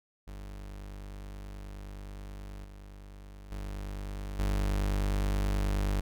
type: tone with level steps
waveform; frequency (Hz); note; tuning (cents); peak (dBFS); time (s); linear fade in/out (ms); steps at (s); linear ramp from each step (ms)
40% pulse; 49.5; G1; +18; -40 / -45 / -35 / -26; 0.27-6.01; 10; 2.64 / 3.51 / 4.39; 5
effects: none